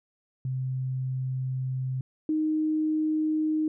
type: tone pair in turn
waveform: sine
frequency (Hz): 130 / 310.5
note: C3 / D#4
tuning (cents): -11 / -3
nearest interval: octave + minor third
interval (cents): 1508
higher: second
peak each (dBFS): -27 / -23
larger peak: second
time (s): 0.45-2.01 / 2.29-3.68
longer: first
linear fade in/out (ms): 2
effects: none